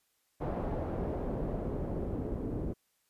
pink noise with low-pass filter sweep, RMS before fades -35 dBFS, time 0.4-2.74 s, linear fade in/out 20 ms, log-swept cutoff 730 to 360 Hz, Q 1.2, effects white hiss -75 dBFS RMS until 3.09 s + resampled to 32000 Hz

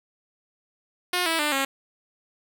5% pulse tone with pitch steps, 358.6 / 326.9 / 298.1 / 271.8 Hz, F4 / E4 / D4 / C#4, +46 / -14 / +26 / -34 cents, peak -11 dBFS, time 1.13-1.65 s, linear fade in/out 5 ms, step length 130 ms, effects none

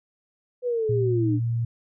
sine linear sweep, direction down, 502 to 286.1 Hz, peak -22 dBFS, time 0.62-1.4 s, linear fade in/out 50 ms
sine tone, 116.54 Hz, A#2, in tune, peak -22 dBFS, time 0.89-1.65 s, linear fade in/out 5 ms
effects none

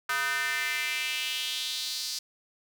square tone with high-pass filter sweep, 138.4 Hz, C#3, 2 cents flat, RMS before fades -31 dBFS, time 0.09-2.19 s, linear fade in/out 5 ms, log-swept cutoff 1400 to 4900 Hz, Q 3.2, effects none

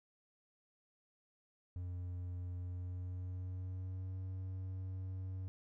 triangle tone with pitch glide, 89.5 to 93.68 Hz, F2 to F#2, +43 to +22 cents, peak -38 dBFS, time 1.76-5.48 s, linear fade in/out 0 ms, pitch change +79 cents, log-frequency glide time 2.61-4.16 s, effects none

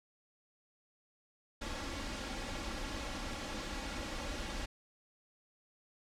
pink noise with comb filter, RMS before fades -40 dBFS, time 1.61-4.66 s, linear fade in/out 10 ms, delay 3.6 ms, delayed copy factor +0.6, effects low-pass 6000 Hz 12 dB/octave

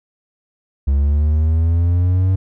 triangle linear sweep, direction up, 68.1 to 95.3 Hz, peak -10 dBFS, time 0.87-2.36 s, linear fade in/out 10 ms, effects none

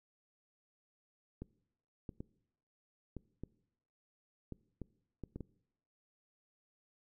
clicks, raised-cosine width 3 ms, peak -30 dBFS, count 10, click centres 1.42 / 2.092 / 2.205 / 3.167 / 3.436 / 4.523 / 4.817 / 5.237 / 5.36 / 5.407 s, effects noise-tail reverb RT60 0.8 s tail -22 dB re dry

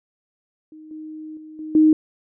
sine tone with level steps, 311.1 Hz, D#4, in tune, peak -39 / -32 / -37 / -29 / -10 dBFS, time 0.72-1.93 s, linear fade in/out 2 ms, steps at 0.91 / 1.37 / 1.59 / 1.75 s, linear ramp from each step 2 ms, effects none

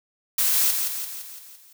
blue noise with echo, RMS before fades -21 dBFS, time 0.38-0.71 s, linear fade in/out 5 ms, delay 170 ms, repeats 6, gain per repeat -5 dB, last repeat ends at 1.73 s, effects none

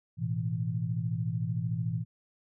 sine chord, A suspended second, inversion none, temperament equal, 110 / 123.47 / 164.81 Hz, A2 / B2 / E3, 0 / 0 / 0 cents, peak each -33 dBFS, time 0.17-2.05 s, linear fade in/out 50 ms, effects none

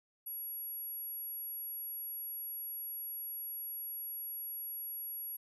sine tone, 11370 Hz, F9, 30 cents sharp, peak -39 dBFS, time 0.26-5.37 s, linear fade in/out 10 ms, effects none

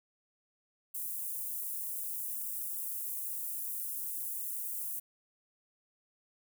white high-pass noise, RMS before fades -38 dBFS, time 0.94-5 s, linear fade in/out 10 ms, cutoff 9700 Hz, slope 24 dB/octave, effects none

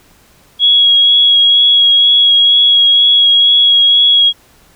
sine tone with vibrato, 3322 Hz, G#7, in tune, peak -5 dBFS, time 0.59-4.33 s, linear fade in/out 50 ms, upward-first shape sine, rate 2.1 Hz, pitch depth 14 cents each way, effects pink hiss -47 dBFS RMS until 4.75 s

